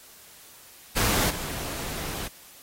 pink noise with level steps, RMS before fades -24 / -34 dBFS, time 0.96-2.28 s, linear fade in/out 10 ms, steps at 1.29 s, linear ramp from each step 20 ms, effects white hiss -50 dBFS RMS until 2.62 s + AAC 48 kbps

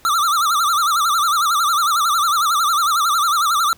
square tone with vibrato, 1265 Hz, D#6, 28 cents sharp, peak -15 dBFS, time 0.05-3.73 s, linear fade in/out 0 ms, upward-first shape sine, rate 11 Hz, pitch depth 160 cents each way, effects pink hiss -50 dBFS RMS until 3.77 s

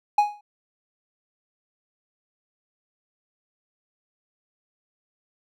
triangle tone with exponential decay, 830.6 Hz, G#5, in tune, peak -10 dBFS, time 0.18-0.41 s, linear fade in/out 5 ms, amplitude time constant 48 ms, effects none

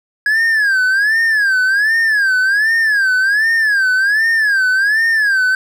triangle tone with vibrato, 1659 Hz, G#6, 2 cents flat, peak -9 dBFS, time 0.26-5.55 s, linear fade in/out 2 ms, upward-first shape sine, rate 1.3 Hz, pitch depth 170 cents each way, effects none

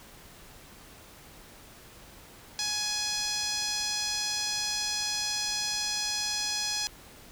sawtooth tone with band-pass filter, 838 Hz, G#5, 15 cents sharp, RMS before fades -31 dBFS, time 2.59-6.87 s, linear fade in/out 0 ms, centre 5200 Hz, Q 2.7, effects pink hiss -51 dBFS RMS until 7.31 s

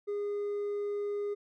sine tone with hard clipping, 409.8 Hz, G#4, 23 cents flat, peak -32 dBFS, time 0.07-1.35 s, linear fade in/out 20 ms, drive 2 dB, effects none

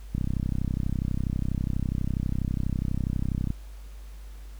click train, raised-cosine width 5 ms, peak -15 dBFS, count 109, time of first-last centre 0.15-3.504 s, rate 32.2 Hz, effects added 50 Hz sine -39 dBFS peak until 4.59 s + pink hiss -56 dBFS RMS until 4.59 s

